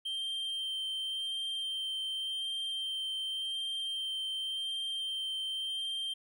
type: tone with vibrato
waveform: triangle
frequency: 3143 Hz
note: G7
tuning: 4 cents sharp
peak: -32 dBFS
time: 0.05-6.14 s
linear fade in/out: 10 ms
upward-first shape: sine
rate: 0.89 Hz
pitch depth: 11 cents each way
effects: none